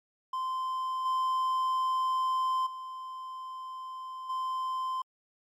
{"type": "tone with level steps", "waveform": "triangle", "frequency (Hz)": 1037, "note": "C6", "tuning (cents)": -16, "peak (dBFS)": [-28, -24, -36, -28], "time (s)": [0.33, 5.02], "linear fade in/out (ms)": 5, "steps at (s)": [1.05, 2.66, 4.29], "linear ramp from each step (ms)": 10, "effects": ["MP3 64 kbps"]}